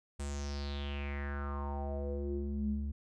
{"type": "tone with low-pass filter sweep", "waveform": "square", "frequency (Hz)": 71, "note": "C#2", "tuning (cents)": 42, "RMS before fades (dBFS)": -37, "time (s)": [0.19, 2.92], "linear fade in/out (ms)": 10, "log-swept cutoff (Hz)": [8600, 150], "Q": 5.4, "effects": []}